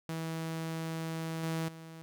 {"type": "tone with level steps", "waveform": "sawtooth", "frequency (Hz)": 162.4, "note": "E3", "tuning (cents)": -26, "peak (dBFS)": [-31, -28, -42], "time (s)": [0.09, 2.02], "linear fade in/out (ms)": 0, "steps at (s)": [1.43, 1.68], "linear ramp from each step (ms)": 5, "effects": []}